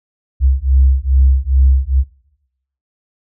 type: beating tone pair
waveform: sine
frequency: 65.41 / 67.81 Hz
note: C2 / C#2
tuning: 0 / -38 cents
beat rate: 2.4 Hz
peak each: -11 dBFS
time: 0.4-2.04 s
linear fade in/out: 50 ms
effects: noise-tail reverb RT60 0.8 s tail -20 dB re dry + tanh soft clip ceiling -2 dBFS